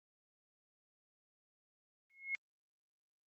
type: tone with exponential growth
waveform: sine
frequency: 2167 Hz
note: C#7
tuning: 40 cents flat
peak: -32 dBFS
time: 2.1-2.35 s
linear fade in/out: 0 ms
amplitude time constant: 54 ms
effects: Opus 24 kbps